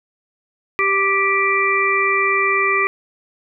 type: harmonic tone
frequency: 392 Hz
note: G4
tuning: in tune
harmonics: 1 / 3 / 5 / 6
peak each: -22 / -19 / -20 / -19 dBFS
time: 0.79-2.87 s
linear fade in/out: 0 ms
effects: none